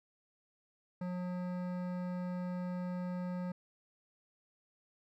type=tone with hard clipping; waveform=sine; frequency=180 Hz; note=F#3; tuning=47 cents flat; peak=-38 dBFS; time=1.01-3.52 s; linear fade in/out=5 ms; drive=15 dB; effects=none